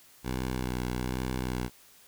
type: tone with vibrato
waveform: 10% pulse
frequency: 62.7 Hz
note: B1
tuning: 27 cents sharp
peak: -22 dBFS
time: 0.23-1.7 s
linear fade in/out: 50 ms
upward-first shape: sine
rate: 1.2 Hz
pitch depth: 29 cents each way
effects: white hiss -57 dBFS RMS until 2.07 s